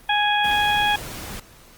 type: harmonic tone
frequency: 830.6 Hz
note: G#5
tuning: in tune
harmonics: 1 / 2 / 3 / 4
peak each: -20 / -23 / -26 / -24 dBFS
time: 0.09-0.96 s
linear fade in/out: 5 ms
type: noise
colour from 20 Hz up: pink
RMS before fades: -34 dBFS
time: 0.44-1.4 s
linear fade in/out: 5 ms
effects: pink hiss -49 dBFS RMS until 1.77 s + Opus 32 kbps